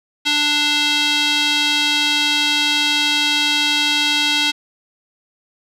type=tone with band-pass filter; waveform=square; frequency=294.6 Hz; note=D4; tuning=6 cents sharp; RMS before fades=-17 dBFS; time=0.25-4.52 s; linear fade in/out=20 ms; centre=3500 Hz; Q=2.5; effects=none